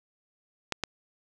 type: clicks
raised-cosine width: 0.2 ms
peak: -11 dBFS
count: 2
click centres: 0.723 / 0.837 s
effects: none